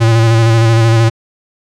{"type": "tone with vibrato", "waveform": "square", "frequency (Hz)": 114.1, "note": "A#2", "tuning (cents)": -37, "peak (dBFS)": -7, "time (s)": [0, 1.1], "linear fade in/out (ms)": 20, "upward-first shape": "square", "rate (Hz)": 13, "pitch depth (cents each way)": 25, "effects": ["low-pass 7000 Hz 12 dB/octave"]}